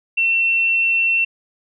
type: tone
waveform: sine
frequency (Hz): 2703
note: E7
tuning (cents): +43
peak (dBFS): -14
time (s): 0.17-1.25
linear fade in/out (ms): 10
effects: none